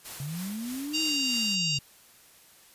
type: noise with tremolo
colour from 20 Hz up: white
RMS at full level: -40 dBFS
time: 0.04-1.56 s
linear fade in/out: 20 ms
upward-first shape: triangle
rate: 3.2 Hz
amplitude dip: 45%
type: linear two-way sweep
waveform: sine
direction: up then down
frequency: 133.7 to 319.9 to 133.7 Hz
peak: -32 dBFS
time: 0.2-1.79 s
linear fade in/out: 2 ms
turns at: 1.01 s
type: harmonic tone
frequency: 932.3 Hz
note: A#5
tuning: in tune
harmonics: 3 / 4 / 5 / 6 / 7 / 8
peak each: -29 / -39 / -30 / -38 / -41 / -36 dBFS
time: 0.93-1.79 s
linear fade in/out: 20 ms
effects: white hiss -56 dBFS RMS until 2.74 s + resampled to 32000 Hz